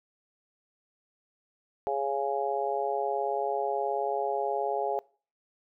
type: harmonic tone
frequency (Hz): 138.59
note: C#3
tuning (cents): 0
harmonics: 3 / 4 / 5 / 6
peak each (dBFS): -32 / -33 / -32 / -32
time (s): 1.87-4.99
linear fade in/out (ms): 0
effects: noise-tail reverb RT60 0.4 s tail -23 dB re dry